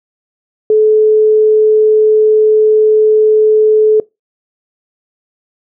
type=tone; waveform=sine; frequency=431.1 Hz; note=A4; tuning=35 cents flat; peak=-5 dBFS; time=0.7-4 s; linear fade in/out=2 ms; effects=noise-tail reverb RT60 0.2 s tail -22 dB re dry